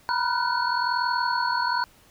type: tone cluster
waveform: sine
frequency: 951 / 992 / 1416 / 1502 / 4383 Hz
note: A#5 / B5 / F6 / F#6 / C#8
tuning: +34 / +7 / +23 / +26 / -20 cents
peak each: -27 / -26 / -33 / -29 / -32 dBFS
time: 0.09-1.84 s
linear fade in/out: 0 ms
effects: pink hiss -56 dBFS RMS until 2.1 s